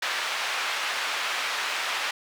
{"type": "band-pass noise", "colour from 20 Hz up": "white", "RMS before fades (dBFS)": -29, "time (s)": [0.02, 2.11], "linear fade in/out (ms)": 5, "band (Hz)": [850, 2800], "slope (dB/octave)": 12, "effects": []}